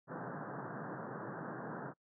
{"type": "band-pass noise", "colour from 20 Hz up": "pink", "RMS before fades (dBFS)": -44, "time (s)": [0.07, 1.94], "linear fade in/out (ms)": 50, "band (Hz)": [120, 1700], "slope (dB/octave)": 96, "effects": ["noise-tail reverb RT60 0.1 s tail -26 dB re dry"]}